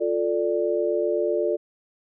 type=chord; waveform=sine; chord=D minor; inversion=first; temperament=just; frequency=352.4 / 440.5 / 587.3 Hz; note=F4 / A4 / D5; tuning=+16 / +2 / 0 cents; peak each=-25 dBFS; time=0-1.57 s; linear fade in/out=20 ms; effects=none